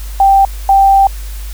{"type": "tone bursts at uneven times", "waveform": "sine", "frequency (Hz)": 784, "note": "G5", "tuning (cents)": 0, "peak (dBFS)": -4, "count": 2, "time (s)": [[0.2, 0.45], [0.69, 1.07]], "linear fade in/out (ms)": 2, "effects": ["added 50 Hz sine -21 dBFS peak until 1.53 s", "white hiss -35 dBFS RMS until 1.53 s"]}